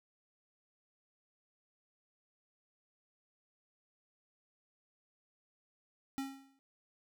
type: tone with exponential decay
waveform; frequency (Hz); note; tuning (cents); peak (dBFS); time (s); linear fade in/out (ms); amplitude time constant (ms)
square; 271.2; C#4; -38; -34; 6.18-6.59; 0; 87
effects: none